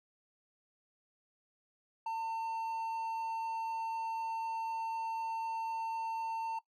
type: tone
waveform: triangle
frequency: 902 Hz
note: A5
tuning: 43 cents sharp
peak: -32 dBFS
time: 2.06-6.59 s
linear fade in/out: 5 ms
effects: noise-tail reverb RT60 0.1 s tail -19 dB re dry